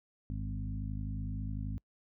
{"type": "harmonic tone with a mistuned harmonic", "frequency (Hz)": 51.91, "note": "G#1", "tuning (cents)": 0, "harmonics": [1, 2, 3, 4, 5], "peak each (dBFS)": [-38, -39, -44, -45, -46], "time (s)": [0.3, 1.78], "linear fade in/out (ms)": 0, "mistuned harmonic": 2, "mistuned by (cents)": -26, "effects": ["noise-tail reverb RT60 0.1 s tail -26 dB re dry"]}